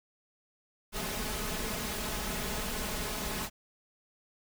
pink noise with comb filter, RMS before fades -35 dBFS, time 0.92-3.5 s, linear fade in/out 50 ms, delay 4.7 ms, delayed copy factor +0.6, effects none

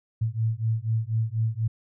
sine beating tone pair, 110 / 114.1 Hz, A2 / A#2, 0 / -37 cents, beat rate 4.1 Hz, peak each -26 dBFS, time 0.21-1.68 s, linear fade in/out 10 ms, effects none

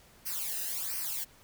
blue noise with flanger, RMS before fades -35 dBFS, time 0.25-1.25 s, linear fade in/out 20 ms, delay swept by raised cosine 0.27 to 0.92 ms, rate 1.4 Hz, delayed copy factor -1, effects pink hiss -59 dBFS RMS until 1.43 s

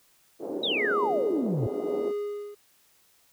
pink band-pass noise, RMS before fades -33 dBFS, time 0.39-2.13 s, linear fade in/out 50 ms, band 300 to 540 Hz, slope 24 dB/octave
sine exponential sweep, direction down, 3934 to 106.4 Hz, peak -25 dBFS, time 0.63-1.67 s, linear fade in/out 5 ms
triangle tone with tremolo, 412.2 Hz, G#4, 13 cents flat, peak -24 dBFS, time 0.76-2.55 s, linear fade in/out 10 ms, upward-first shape triangle, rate 0.95 Hz, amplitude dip 95%
effects white hiss -63 dBFS RMS until 3.32 s

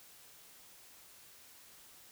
silence, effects white hiss -58 dBFS RMS until 2.11 s

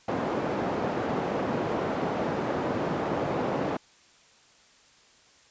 white band-pass noise, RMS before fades -29 dBFS, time 0.08-3.77 s, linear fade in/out 5 ms, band 150 to 640 Hz, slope 12 dB/octave, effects white hiss -58 dBFS RMS until 5.5 s + resampled to 16000 Hz

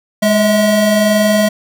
square tone pair together, 207.7 / 644.3 Hz, G#3 / E5, 0 / -40 cents, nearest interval octave + minor sixth, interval 1960 cents, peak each -13 dBFS, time 0.22-1.49 s, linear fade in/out 10 ms, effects none

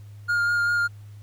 triangle tone with vibrato, 1414 Hz, F6, 21 cents sharp, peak -18 dBFS, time 0.28-0.88 s, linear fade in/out 20 ms, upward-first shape sine, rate 5.1 Hz, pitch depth 13 cents each way, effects added 103 Hz sine -40 dBFS peak until 1.22 s + pink hiss -60 dBFS RMS until 1.22 s

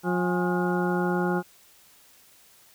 harmonic tone with a mistuned harmonic, 178.5 Hz, F3, 38 cents sharp, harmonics 1 / 2 / 3 / 4 / 5 / 6 / 7 / 8, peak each -26 / -27 / -35 / -39 / -31 / -39 / -41 / -33 dBFS, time 0.03-1.43 s, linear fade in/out 50 ms, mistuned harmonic 5, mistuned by -130 cents, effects white hiss -56 dBFS RMS until 2.74 s

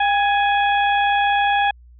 harmonic tone with a mistuned harmonic, 836 Hz, G#5, 11 cents sharp, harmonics 1 / 2 / 3 / 4, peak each -16 / -22 / -26 / -28 dBFS, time 0-1.71 s, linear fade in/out 5 ms, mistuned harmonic 1, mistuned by -62 cents, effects added 60 Hz sine -43 dBFS peak until 1.99 s

